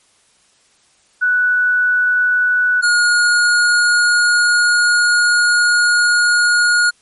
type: tone pair in turn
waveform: sine / square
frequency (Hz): 1480 / 1437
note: F#6 / F6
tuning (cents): 0 / +49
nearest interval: minor second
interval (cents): 51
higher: first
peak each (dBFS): -11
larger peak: neither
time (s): 1.21-2.82 / 2.82-6.91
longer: second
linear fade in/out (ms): 20
effects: white hiss -55 dBFS RMS until 7.01 s + MP3 48 kbps